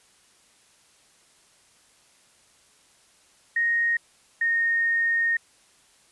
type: tone pair in turn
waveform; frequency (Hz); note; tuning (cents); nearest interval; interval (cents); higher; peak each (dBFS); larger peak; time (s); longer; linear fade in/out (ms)
sine; 1864.7 / 1847.5; A#6 / A#6; 0 / -16; unison; 16; first; -20 / -20; neither; 3.56-3.97 / 4.41-5.37; second; 5
effects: white hiss -59 dBFS RMS until 6.11 s + resampled to 24000 Hz